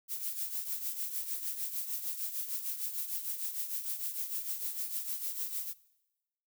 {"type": "noise with tremolo", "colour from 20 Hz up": "violet", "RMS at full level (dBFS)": -34, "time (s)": [0.08, 5.74], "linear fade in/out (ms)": 50, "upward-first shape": "triangle", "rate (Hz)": 6.6, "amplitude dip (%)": 70, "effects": ["noise-tail reverb RT60 1.0 s tail -21 dB re dry"]}